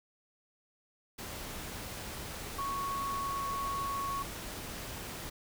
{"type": "tone in noise", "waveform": "sine", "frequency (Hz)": 1108.7, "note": "C#6", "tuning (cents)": 0, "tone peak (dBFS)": -33, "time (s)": [2.58, 4.23], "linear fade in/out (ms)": 10, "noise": "pink", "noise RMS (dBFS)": -42, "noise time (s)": [1.18, 5.3], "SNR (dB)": 6, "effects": []}